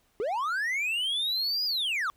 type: linear two-way sweep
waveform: triangle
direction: up then down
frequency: 381.5 to 5000 to 1099 Hz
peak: -25 dBFS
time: 0.2-2.1 s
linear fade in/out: 0 ms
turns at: 1.65 s
effects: pink hiss -68 dBFS RMS until 2.16 s